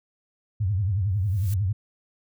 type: tone with vibrato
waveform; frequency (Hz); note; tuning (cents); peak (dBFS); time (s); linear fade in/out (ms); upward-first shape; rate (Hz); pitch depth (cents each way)
sine; 98; G2; 0; -21; 0.6-1.73; 10; triangle; 11; 220
type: noise with exponential growth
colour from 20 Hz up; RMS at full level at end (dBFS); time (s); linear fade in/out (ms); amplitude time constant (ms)
blue; -38; 1.09-1.54; 2; 96
effects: none